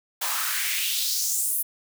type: noise with high-pass filter sweep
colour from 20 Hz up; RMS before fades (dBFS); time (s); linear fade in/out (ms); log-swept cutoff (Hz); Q
white; -26; 0.21-1.63; 10; 830 to 12000; 2.6
effects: none